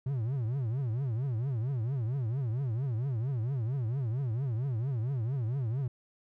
triangle tone with vibrato, 123.7 Hz, B2, 3 cents sharp, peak -27 dBFS, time 0.06-5.88 s, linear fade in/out 5 ms, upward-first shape triangle, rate 4.4 Hz, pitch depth 280 cents each way, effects none

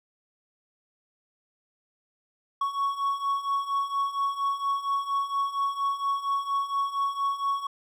triangle beating tone pair, 1108.7 / 1113 Hz, C#6 / C#6, 0 / +7 cents, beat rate 4.3 Hz, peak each -29 / -25 dBFS, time 2.61-7.67 s, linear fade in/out 5 ms, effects none

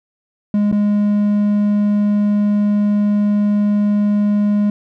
triangle tone with dropouts, 206.6 Hz, G#3, 9 cents flat, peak -10 dBFS, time 0.54-4.7 s, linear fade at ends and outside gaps 2 ms, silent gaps 0.716-0.725 s, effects none

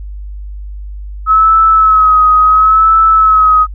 sine tone with vibrato, 1285 Hz, E6, 45 cents flat, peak -4 dBFS, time 1.26-3.67 s, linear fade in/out 50 ms, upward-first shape sine, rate 0.72 Hz, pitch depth 39 cents each way, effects added 50 Hz sine -22 dBFS peak until 3.74 s

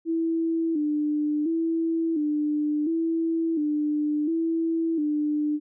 sine tone with vibrato, 313.3 Hz, D#4, 12 cents sharp, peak -22 dBFS, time 0.05-5.6 s, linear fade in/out 50 ms, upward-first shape square, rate 0.71 Hz, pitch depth 82 cents each way, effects none

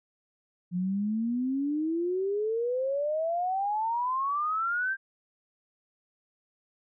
sine exponential sweep, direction up, 174.3 to 1600 Hz, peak -26 dBFS, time 0.71-4.97 s, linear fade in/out 50 ms, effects none

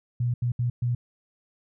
sine tone bursts at uneven times, 121.3 Hz, B2, 31 cents flat, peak -22 dBFS, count 4, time 0.2-0.34 / 0.42-0.52 / 0.59-0.7 / 0.82-0.95 s, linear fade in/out 5 ms, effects none

